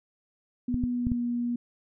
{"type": "tone with pitch glide", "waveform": "sine", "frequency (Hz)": [246.9, 240.1], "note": ["B3", "B3"], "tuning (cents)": [0, -49], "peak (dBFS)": -26, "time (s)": [0.68, 1.56], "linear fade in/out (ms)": 5, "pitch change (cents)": -49, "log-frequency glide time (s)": [0.8, 1.2]}
{"type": "clicks", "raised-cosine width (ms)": 5, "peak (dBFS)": -17, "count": 4, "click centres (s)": [0.743, 0.838, 1.069, 1.118]}
{"effects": []}